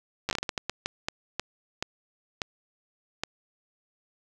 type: slowing click train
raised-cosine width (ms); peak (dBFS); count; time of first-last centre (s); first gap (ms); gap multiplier
0.2; -11; 16; 0.29-3.236; 9; 1.38
effects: none